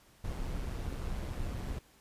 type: noise with amplitude modulation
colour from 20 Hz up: brown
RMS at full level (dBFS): -35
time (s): 0.24-1.79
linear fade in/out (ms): 5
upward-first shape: sine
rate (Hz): 130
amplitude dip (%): 40
effects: pink hiss -63 dBFS RMS until 2 s + resampled to 32000 Hz